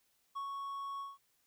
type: tone with ADSR envelope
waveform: triangle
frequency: 1108.7 Hz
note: C#6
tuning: in tune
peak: -35 dBFS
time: 0.35-1.18 s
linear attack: 18 ms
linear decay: 97 ms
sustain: -2 dB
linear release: 180 ms
effects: white hiss -75 dBFS RMS until 1.46 s